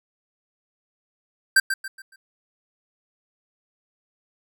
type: tone with echo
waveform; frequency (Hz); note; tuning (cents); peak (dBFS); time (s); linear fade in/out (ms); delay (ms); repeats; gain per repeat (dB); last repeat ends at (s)
square; 1568; G6; 0; -13; 1.56-1.6; 5; 140; 4; -9; 2.16
effects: none